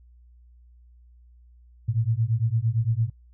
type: beating tone pair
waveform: sine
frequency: 109.3 / 118.1 Hz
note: A2 / A#2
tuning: -11 / +23 cents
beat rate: 8.8 Hz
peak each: -24 dBFS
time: 1.88-3.1 s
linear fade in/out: 10 ms
effects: noise-tail reverb RT60 0.1 s tail -24 dB re dry + added 60 Hz sine -50 dBFS peak until 3.33 s